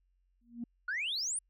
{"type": "tone with exponential growth", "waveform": "sine", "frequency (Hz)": 236.3, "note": "A#3", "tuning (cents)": 24, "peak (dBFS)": -33, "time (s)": [0.41, 0.64], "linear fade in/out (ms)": 5, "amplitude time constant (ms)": 48}
{"type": "exponential sweep", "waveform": "sine", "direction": "up", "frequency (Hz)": [1404, 9870], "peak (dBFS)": -31, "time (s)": [0.88, 1.39], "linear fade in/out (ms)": 5}
{"effects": ["tanh soft clip ceiling -29 dBFS", "added 45 Hz sine -70 dBFS peak until 1.49 s"]}